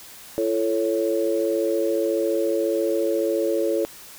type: chord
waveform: sine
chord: A major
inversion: second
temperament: equal with one note detuned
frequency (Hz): 338.3 / 440 / 554.4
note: E4 / A4 / C#5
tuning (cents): +45 / 0 / 0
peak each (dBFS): -24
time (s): 0.38-3.85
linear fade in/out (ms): 0
effects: white hiss -43 dBFS RMS until 4.18 s